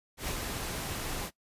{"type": "noise with ADSR envelope", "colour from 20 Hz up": "pink", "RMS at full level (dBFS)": -33, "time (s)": [0.17, 1.31], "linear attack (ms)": 110, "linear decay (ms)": 57, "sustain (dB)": -3, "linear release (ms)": 59, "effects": ["noise-tail reverb RT60 0.1 s tail -19 dB re dry", "resampled to 32000 Hz"]}